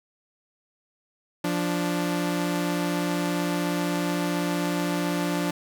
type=tone pair together; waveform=sawtooth; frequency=174.61 / 293.4 Hz; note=F3 / D4; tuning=0 / -2 cents; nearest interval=major sixth; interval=898 cents; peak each=-23 dBFS; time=1.44-5.51 s; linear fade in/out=5 ms; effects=none